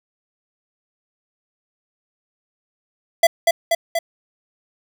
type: tone with echo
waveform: square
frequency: 670 Hz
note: E5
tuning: 28 cents sharp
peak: -9 dBFS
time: 3.23-3.27 s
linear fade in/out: 5 ms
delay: 240 ms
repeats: 3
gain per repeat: -3 dB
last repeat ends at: 3.99 s
effects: 8-bit